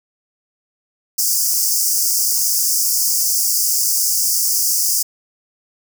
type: high-pass noise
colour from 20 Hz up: pink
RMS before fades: -17 dBFS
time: 1.18-5.03 s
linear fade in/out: 10 ms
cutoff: 4900 Hz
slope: 96 dB/octave
effects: none